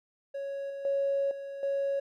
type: tone with level steps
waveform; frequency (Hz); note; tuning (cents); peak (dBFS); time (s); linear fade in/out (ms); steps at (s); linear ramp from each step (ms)
triangle; 554.4; C#5; 0; -31 / -34 / -22 / -35 / -24; 0.34-2; 10; 0.7 / 0.85 / 1.31 / 1.63; 2
effects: tanh soft clip ceiling -23 dBFS